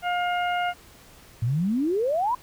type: harmonic tone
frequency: 710 Hz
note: F5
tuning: 28 cents sharp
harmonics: 1 / 2 / 3 / 4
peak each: -24 / -30 / -34 / -36 dBFS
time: 0.02-0.74 s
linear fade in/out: 50 ms
type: exponential sweep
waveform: sine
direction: up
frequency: 108.3 to 1031 Hz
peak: -21 dBFS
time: 1.42-2.35 s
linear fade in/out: 5 ms
effects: pink hiss -51 dBFS RMS until 2.42 s